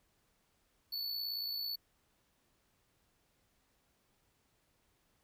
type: tone with amplitude modulation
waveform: square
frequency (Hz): 4451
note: C#8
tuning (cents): +6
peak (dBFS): -35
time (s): 0.92-1.76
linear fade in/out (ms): 10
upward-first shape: sine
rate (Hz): 58.2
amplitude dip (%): 45
effects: pink hiss -75 dBFS RMS until 5.23 s